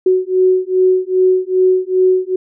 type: beating tone pair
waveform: sine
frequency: 370 / 372.5 Hz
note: F#4 / F#4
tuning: 0 / +12 cents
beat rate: 2.5 Hz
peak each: -13 dBFS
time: 0.06-2.36 s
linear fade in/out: 5 ms
effects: none